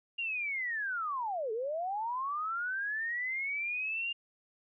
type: linear two-way sweep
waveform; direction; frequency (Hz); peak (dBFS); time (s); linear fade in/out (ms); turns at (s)
sine; down then up; 2817 to 422.7 to 2817; -32; 0.18-4.13; 10; 1.52
effects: none